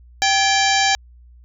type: harmonic tone with a mistuned harmonic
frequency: 784 Hz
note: G5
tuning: in tune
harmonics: 1 / 2 / 3 / 4 / 5 / 6 / 7 / 8 / 9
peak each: -18 / -21 / -23 / -24 / -25 / -26 / -26 / -27 / -28 dBFS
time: 0.22-0.95 s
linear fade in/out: 0 ms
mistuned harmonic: 2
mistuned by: +140 cents
effects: added 60 Hz sine -43 dBFS peak until 1.44 s